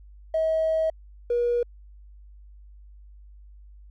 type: tone pair in turn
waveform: triangle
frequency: 640 / 479.5 Hz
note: D#5 / A#4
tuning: +49 / +49 cents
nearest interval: perfect fourth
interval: 500 cents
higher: first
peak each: -17 dBFS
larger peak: neither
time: 0.34-0.9 / 1.3-1.63 s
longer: first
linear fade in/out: 5 ms
effects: tanh soft clip ceiling -18 dBFS + added 50 Hz sine -45 dBFS peak until 3.9 s